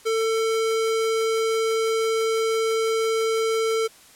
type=tone; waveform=square; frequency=447 Hz; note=A4; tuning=27 cents sharp; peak=-21 dBFS; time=0.05-3.88 s; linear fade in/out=20 ms; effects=white hiss -50 dBFS RMS until 4.15 s + low-pass 11000 Hz 12 dB/octave